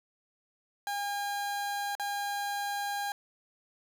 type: tone with dropouts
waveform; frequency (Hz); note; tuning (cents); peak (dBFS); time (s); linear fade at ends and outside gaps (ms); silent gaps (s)
30% pulse; 810; G#5; -43; -29; 0.87-3.12; 1; 1.952-1.997
effects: none